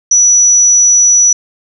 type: tone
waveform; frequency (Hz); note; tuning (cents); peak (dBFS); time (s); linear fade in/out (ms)
sine; 5900; F#8; -6; -4; 0.11-1.33; 5
effects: none